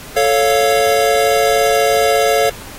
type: chord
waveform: square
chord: A augmented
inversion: none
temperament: equal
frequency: 440 / 554.4 / 698.5 Hz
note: A4 / C#5 / E#5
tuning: 0 / 0 / 0 cents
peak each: -16 dBFS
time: 0.16-2.5 s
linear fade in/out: 10 ms
effects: pink hiss -34 dBFS RMS until 2.78 s + AAC 48 kbps